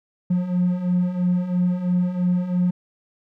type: beating tone pair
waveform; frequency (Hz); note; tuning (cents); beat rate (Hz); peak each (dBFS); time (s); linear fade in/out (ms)
triangle; 177.2 / 180.2; F3 / F#3; +25 / -45; 3; -22 / -17; 0.3-2.71; 10
effects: tanh soft clip ceiling -11 dBFS